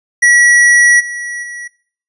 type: tone with level steps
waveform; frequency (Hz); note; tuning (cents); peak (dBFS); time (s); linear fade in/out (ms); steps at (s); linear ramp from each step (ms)
square; 1931; B6; -39; -6 / -21 / -25; 0.22-1.68; 10; 0.99 / 1.42; 20
effects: noise-tail reverb RT60 0.5 s tail -21 dB re dry + resampled to 24000 Hz